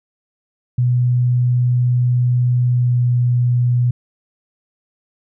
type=tone with pitch glide; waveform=sine; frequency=123.47 to 122.48 Hz; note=B2 to B2; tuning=0 to -14 cents; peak=-12 dBFS; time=0.78-3.91 s; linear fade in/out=5 ms; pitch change=-14 cents; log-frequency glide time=2.66-3.06 s; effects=none